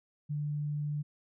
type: tone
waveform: sine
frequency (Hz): 147.8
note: D3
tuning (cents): +11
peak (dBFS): -31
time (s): 0.29-1.03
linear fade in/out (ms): 20
effects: none

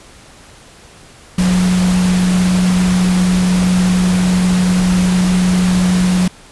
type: tone in noise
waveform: sine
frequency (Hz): 182.1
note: F#3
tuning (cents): -27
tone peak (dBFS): -10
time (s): 1.38-6.28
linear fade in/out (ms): 5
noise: pink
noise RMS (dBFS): -22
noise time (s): 1.38-6.28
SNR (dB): +9
effects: pink hiss -41 dBFS RMS until 6.51 s + resampled to 24000 Hz

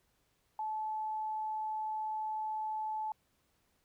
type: tone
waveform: sine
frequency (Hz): 866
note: A5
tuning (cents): -28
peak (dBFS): -34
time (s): 0.59-3.12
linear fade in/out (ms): 2
effects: pink hiss -75 dBFS RMS until 3.84 s

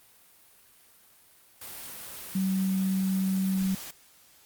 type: tone in noise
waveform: sine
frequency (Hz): 190.2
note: F#3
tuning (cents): +48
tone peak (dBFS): -24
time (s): 2.35-3.75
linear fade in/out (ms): 5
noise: white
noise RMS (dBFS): -41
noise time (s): 1.61-3.91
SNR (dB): +14
effects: white hiss -58 dBFS RMS until 4.45 s + Opus 32 kbps

